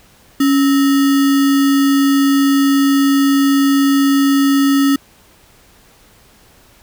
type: tone with sample-and-hold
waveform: sine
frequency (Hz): 277.2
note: C#4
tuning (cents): 0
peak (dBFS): -9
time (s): 0.4-4.96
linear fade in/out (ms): 5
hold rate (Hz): 1575
effects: pink hiss -48 dBFS RMS until 6.82 s